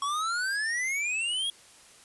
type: exponential sweep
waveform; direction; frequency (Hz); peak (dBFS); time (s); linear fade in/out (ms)
square; up; 1104 to 3338; -28; 0.02-1.5; 2
effects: white hiss -54 dBFS RMS until 2.04 s + resampled to 24000 Hz